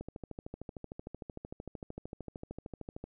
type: click train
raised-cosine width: 2 ms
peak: -28 dBFS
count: 41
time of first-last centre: 0.01-3.04 s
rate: 13.2 Hz
effects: none